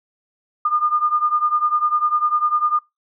sine beating tone pair, 1211 / 1221 Hz, D#6 / D#6, -47 / -33 cents, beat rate 10 Hz, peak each -18 / -21 dBFS, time 0.65-2.79 s, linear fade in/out 5 ms, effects noise-tail reverb RT60 0.2 s tail -20 dB re dry

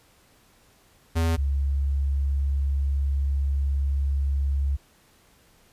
square / sine tone pair in turn, 82.41 / 69.3 Hz, E2 / C#2, 0 / 0 cents, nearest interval minor third, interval 300 cents, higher first, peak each -21 dBFS, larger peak neither, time 1.15-1.37 / 1.37-4.77 s, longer second, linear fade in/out 20 ms, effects pink hiss -59 dBFS RMS until 5.72 s + resampled to 32000 Hz

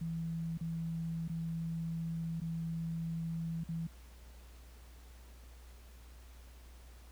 sine tone with dropouts, 164.81 Hz, E3, in tune, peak -35 dBFS, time 0.01-3.87 s, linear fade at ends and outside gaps 5 ms, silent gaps 0.576-0.609 / 1.279-1.296 / 2.402-2.416 / 3.638-3.688 s, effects added 60 Hz sine -52 dBFS peak until 7.11 s + pink hiss -62 dBFS RMS until 7.11 s

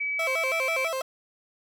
sine tone with pitch glide, 2286 to 2321 Hz, D7 to D7, -47 to -21 cents, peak -26 dBFS, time 0-0.88 s, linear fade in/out 10 ms, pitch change +26 cents, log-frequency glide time 0.37-0.53 s
30% pulse tone with vibrato, 587.3 Hz, D5, in tune, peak -25 dBFS, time 0.19-1.02 s, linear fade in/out 5 ms, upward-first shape square, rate 6.1 Hz, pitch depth 190 cents each way
effects none

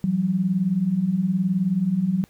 sine beating tone pair, 170 / 189 Hz, F3 / F#3, -46 / +37 cents, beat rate 19 Hz, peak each -25 / -20 dBFS, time 0.04-2.24 s, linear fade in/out 0 ms, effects pink hiss -58 dBFS RMS until 2.29 s

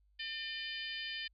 harmonic tone with a mistuned harmonic, 601 Hz, D5, 40 cents sharp, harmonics 3 / 4 / 5 / 6 / 7 / 8, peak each -44 / -46 / -43 / -49 / -52 / -48 dBFS, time 0.19-1.28 s, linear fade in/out 10 ms, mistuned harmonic 5, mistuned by +20 cents, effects added 50 Hz sine -67 dBFS peak until 1.33 s

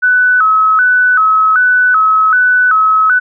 sine tone with vibrato, 1385 Hz, F6, 15 cents flat, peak -6 dBFS, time 0.02-3.2 s, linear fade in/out 20 ms, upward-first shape square, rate 1.3 Hz, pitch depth 130 cents each way, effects none

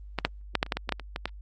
clicks, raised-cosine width 0.3 ms, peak -11 / -6 / -6 / -7 / -26 / -10 / -13 / -11 / -10 / -22 / -15 / -12 dBFS, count 12, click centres 0.187 / 0.25 / 0.553 / 0.629 / 0.664 / 0.722 / 0.77 / 0.892 / 0.923 / 0.997 / 1.161 / 1.256 s, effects added 50 Hz sine -41 dBFS peak until 1.41 s + Opus 24 kbps

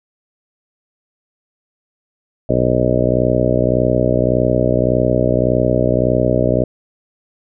harmonic tone, 61.74 Hz, B1, in tune, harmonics 1 / 2 / 3 / 4 / 5 / 6 / 7 / 8 / 9 / 10, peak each -24 / -19 / -24 / -21 / -22 / -23 / -22 / -24 / -20 / -19 dBFS, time 2.49-6.64 s, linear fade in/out 5 ms, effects none

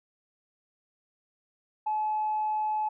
sine tone, 857 Hz, A5, 46 cents flat, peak -25 dBFS, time 1.86-2.89 s, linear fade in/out 10 ms, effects tanh soft clip ceiling -21 dBFS

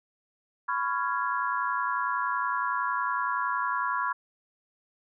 sine chord, C# dominant seventh, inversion third, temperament just, 997.9 / 1108.7 / 1385.9 / 1663.1 Hz, B5 / C#6 / E#6 / G#6, +18 / 0 / -14 / +2 cents, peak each -30 / -31 / -32 / -34 dBFS, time 0.68-4.13 s, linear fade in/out 10 ms, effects none

